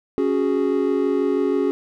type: chord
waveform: triangle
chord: C# suspended fourth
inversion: none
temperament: just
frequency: 277.2 / 369.6 / 415.8 Hz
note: C#4 / F#4 / G#4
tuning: 0 / -2 / +2 cents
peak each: -20 dBFS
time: 0.18-1.71 s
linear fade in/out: 0 ms
effects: none